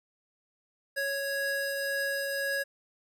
square tone pair together, 554.4 / 1661.3 Hz, C#5 / G#6, 0 / 0 cents, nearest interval octave + perfect fifth, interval 1900 cents, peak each -34 / -32 dBFS, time 0.96-2.64 s, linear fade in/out 20 ms, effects none

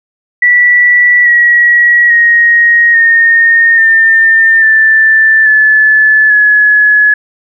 sine tone with pitch steps, 1955 / 1915.9 / 1877.5 / 1840 / 1803.1 / 1767 / 1731.7 / 1697 Hz, B6 / A#6 / A#6 / A#6 / A6 / A6 / A6 / G#6, -18 / +47 / +12 / -23 / +42 / +7 / -28 / +37 cents, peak -3 dBFS, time 0.42-7.14 s, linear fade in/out 5 ms, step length 840 ms, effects none

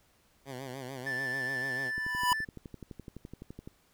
10% pulse tone with vibrato, 130.81 Hz, C3, in tune, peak -31 dBFS, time 0.45-1.92 s, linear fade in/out 50 ms, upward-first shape sine, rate 6.8 Hz, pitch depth 94 cents each way
triangle tone, 1760 Hz, A6, in tune, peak -30 dBFS, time 1.06-2.45 s, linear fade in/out 10 ms
square tone with exponential growth, 987.8 Hz, B5, in tune, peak -22 dBFS, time 1.91-2.33 s, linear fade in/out 2 ms, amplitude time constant 91 ms
click train, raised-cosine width 3 ms, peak -30 dBFS, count 21, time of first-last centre 1.98-3.675 s, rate 11.8 Hz
effects pink hiss -67 dBFS RMS until 3.93 s

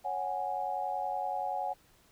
sine chord, C# suspended fourth, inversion none, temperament equal, 554.4 / 740 / 830.6 Hz, C#5 / F#5 / G#5, 0 / 0 / 0 cents, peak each -40 / -34 / -35 dBFS, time 0.04-1.74 s, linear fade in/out 20 ms, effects pink hiss -64 dBFS RMS until 2.11 s

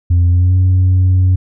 sine tone with pitch glide, 87.31 to 92.23 Hz, F2 to F#2, 0 to -5 cents, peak -5 dBFS, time 0.1-1.36 s, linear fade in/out 10 ms, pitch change +95 cents, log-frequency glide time 0.28-0.55 s, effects tanh soft clip ceiling -6 dBFS

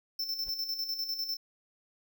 square tone with tremolo, 5330 Hz, E8, 18 cents sharp, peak -31 dBFS, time 0.19-1.37 s, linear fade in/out 5 ms, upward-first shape square, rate 10 Hz, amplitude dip 55%
brown noise with exponential growth, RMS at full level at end -45 dBFS, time 0.36-0.49 s, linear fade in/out 1 ms, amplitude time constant 27 ms
effects none

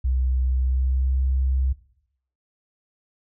sine tone with pitch glide, 63.9 to 65.58 Hz, C2 to C2, -40 to +5 cents, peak -19 dBFS, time 0.04-1.73 s, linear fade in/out 10 ms, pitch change +45 cents, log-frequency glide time 0.5-1.2 s, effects noise-tail reverb RT60 0.7 s tail -18 dB re dry

